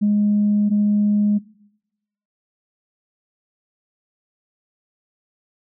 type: tone pair in turn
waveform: sine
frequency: 207.4 / 207.4 Hz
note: G#3 / G#3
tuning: -2 / -2 cents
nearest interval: unison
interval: 0 cents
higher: neither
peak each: -13 dBFS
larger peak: neither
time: 0.01-0.7 / 0.7-1.39 s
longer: neither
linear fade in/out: 20 ms
effects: noise-tail reverb RT60 0.9 s tail -22 dB re dry + tanh soft clip ceiling -10 dBFS